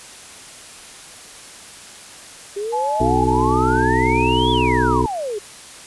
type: exponential two-way sweep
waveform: sine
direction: up then down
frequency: 392 to 3471 to 392 Hz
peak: -22 dBFS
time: 2.56-5.39 s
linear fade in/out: 10 ms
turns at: 4.51 s
type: tone with pitch glide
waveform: sine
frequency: 857 to 956.4 Hz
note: A5 to A#5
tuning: -46 to +44 cents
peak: -19 dBFS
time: 2.72-5.06 s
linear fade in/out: 20 ms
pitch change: +190 cents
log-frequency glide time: 3.36-4.6 s
type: harmonic tone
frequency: 62.7 Hz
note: B1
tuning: 27 cents sharp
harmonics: 1 / 2 / 4 / 5 / 6 / 7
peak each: -23 / -23 / -23 / -23 / -23 / -23 dBFS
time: 3-5.06 s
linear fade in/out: 5 ms
effects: white hiss -39 dBFS RMS until 5.86 s + resampled to 24000 Hz